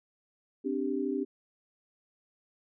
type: chord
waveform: sine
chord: C suspended second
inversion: none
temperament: just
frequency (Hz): 261.6 / 294.3 / 392.4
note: C4 / D4 / G4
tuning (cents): 0 / +4 / +2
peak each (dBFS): -33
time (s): 0.64-1.25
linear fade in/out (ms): 20
effects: none